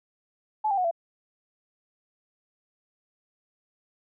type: tone with pitch steps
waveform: sine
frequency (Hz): 859 / 792.3 / 730.7 / 674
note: A5 / G5 / F#5 / E5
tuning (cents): -42 / +18 / -22 / +38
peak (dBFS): -22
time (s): 0.64-0.912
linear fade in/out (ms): 10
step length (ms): 68
effects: none